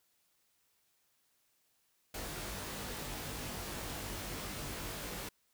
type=noise with comb filter; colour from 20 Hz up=pink; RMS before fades=-42 dBFS; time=2.14-5.29 s; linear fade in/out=5 ms; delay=20 ms; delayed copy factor=+1; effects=white hiss -75 dBFS RMS until 5.53 s